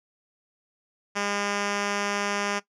5% pulse tone with low-pass filter, 203 Hz, G#3, 39 cents flat, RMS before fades -28 dBFS, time 1.15-2.6 s, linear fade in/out 20 ms, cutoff 5900 Hz, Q 1.1, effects noise-tail reverb RT60 0.1 s tail -17 dB re dry

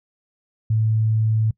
sine tone, 110 Hz, A2, in tune, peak -16 dBFS, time 0.7-1.51 s, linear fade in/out 5 ms, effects noise-tail reverb RT60 0.1 s tail -23 dB re dry

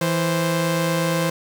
sawtooth tone pair together, 164.81 / 523.2 Hz, E3 / C5, 0 / 0 cents, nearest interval octave + minor sixth, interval 2000 cents, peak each -17 / -19 dBFS, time 0.01-1.3 s, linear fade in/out 5 ms, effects 7-bit

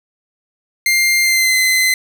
sawtooth tone with pitch glide, 2100 to 2048 Hz, C7 to C7, +6 to -38 cents, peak -8 dBFS, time 0.86-1.94 s, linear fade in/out 2 ms, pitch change -44 cents, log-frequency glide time 1.23-1.58 s, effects none

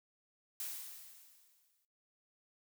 blue noise with exponential decay, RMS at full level -40 dBFS, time 0.6-1.85 s, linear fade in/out 1 ms, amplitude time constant 270 ms, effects noise-tail reverb RT60 0.2 s tail -17 dB re dry

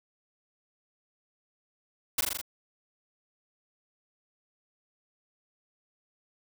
white noise with echo, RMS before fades -26 dBFS, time 2.18-2.21 s, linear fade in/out 5 ms, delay 41 ms, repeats 5, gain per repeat -2 dB, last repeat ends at 2.415 s, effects none

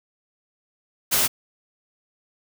white noise, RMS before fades -20 dBFS, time 1.11-1.28 s, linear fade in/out 20 ms, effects none

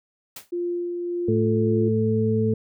white noise with exponential decay, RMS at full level -33 dBFS, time 0.36-0.51 s, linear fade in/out 5 ms, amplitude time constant 31 ms
sine tone with tremolo, 349.2 Hz, F4, in tune, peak -23 dBFS, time 0.52-1.89 s, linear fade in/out 10 ms, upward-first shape sine, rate 1.7 Hz, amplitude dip 30%
harmonic tone, 110 Hz, A2, in tune, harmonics 1 / 2 / 4, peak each -23 / -23 / -23 dBFS, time 1.28-2.54 s, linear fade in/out 5 ms
effects none

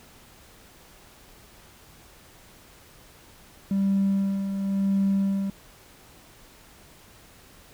triangle tone with tremolo, 196 Hz, G3, in tune, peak -16 dBFS, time 3.71-5.5 s, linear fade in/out 2 ms, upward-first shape sine, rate 0.94 Hz, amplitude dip 60%, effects tanh soft clip ceiling -16 dBFS + pink hiss -52 dBFS RMS until 7.73 s

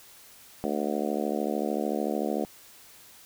harmonic tone, 73.42 Hz, D2, in tune, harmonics 3 / 4 / 5 / 6 / 7 / 8 / 9 / 10, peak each -32 / -33 / -34 / -35 / -35 / -36 / -37 / -37 dBFS, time 0.64-2.45 s, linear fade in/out 0 ms, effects white hiss -52 dBFS RMS until 3.25 s

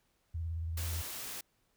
sine tone with vibrato, 82.3 Hz, E2, 2 cents flat, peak -34 dBFS, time 0.34-1.02 s, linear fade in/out 10 ms, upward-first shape sine, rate 18 Hz, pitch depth 69 cents each way
white noise, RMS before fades -42 dBFS, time 0.77-1.41 s, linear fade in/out 5 ms
effects pink hiss -75 dBFS RMS until 1.76 s

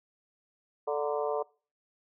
harmonic tone with a mistuned harmonic, 146.83 Hz, D3, in tune, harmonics 3 / 4 / 5 / 6 / 7 / 8, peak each -31 / -33 / -36 / -40 / -39 / -43 dBFS, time 0.87-1.43 s, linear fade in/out 10 ms, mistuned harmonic 6, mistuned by +96 cents, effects noise-tail reverb RT60 0.4 s tail -25 dB re dry

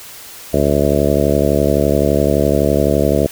harmonic tone, 71.8 Hz, D2, 39 cents flat, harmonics 1 / 2 / 3 / 4 / 5 / 6 / 7 / 8 / 9, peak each -20 / -20 / -20 / -20 / -20 / -20 / -20 / -20 / -20 dBFS, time 0.53-3.27 s, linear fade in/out 10 ms, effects white hiss -35 dBFS RMS until 3.31 s

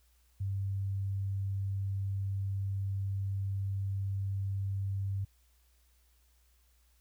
sine tone, 98 Hz, G2, in tune, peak -31 dBFS, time 0.4-5.25 s, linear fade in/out 10 ms, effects added 60 Hz sine -65 dBFS peak until 7 s + white hiss -72 dBFS RMS until 7 s

